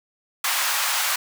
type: high-pass noise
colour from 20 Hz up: pink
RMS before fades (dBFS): -23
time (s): 0.44-1.16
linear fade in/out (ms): 5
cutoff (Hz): 890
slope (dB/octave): 24
effects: none